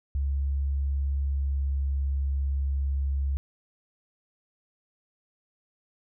sine tone with pitch glide, 69.3 to 68.82 Hz, C#2 to C#2, 0 to -12 cents, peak -24 dBFS, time 0.15-3.37 s, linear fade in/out 0 ms, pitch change -12 cents, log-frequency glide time 1.18-1.72 s, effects none

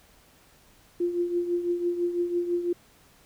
sine tone with tremolo, 349.2 Hz, F4, in tune, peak -21 dBFS, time 1-2.73 s, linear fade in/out 5 ms, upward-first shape triangle, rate 6 Hz, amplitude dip 70%, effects pink hiss -58 dBFS RMS until 3.25 s

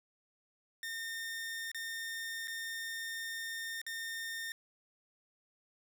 sawtooth tone with dropouts, 1822 Hz, A#6, 40 cents flat, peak -35 dBFS, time 0.83-4.52 s, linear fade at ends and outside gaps 1 ms, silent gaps 1.716-1.746 / 2.474-2.48 / 3.816-3.865 s, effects none

